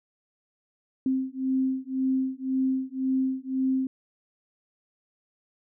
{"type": "beating tone pair", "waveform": "sine", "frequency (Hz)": [261.7, 263.6], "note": ["C4", "C4"], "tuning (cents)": [0, 13], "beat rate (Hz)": 1.9, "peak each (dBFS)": -27, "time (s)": [1.06, 3.87], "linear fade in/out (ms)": 2, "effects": []}